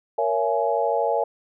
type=chord; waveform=sine; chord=A# half-diminished seventh; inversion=none; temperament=just; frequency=466.2 / 559.4 / 671.3 / 839.1 Hz; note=A#4 / C#5 / E5 / G#5; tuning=0 / +16 / +31 / +18 cents; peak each=-25 dBFS; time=0.18-1.24 s; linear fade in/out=5 ms; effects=none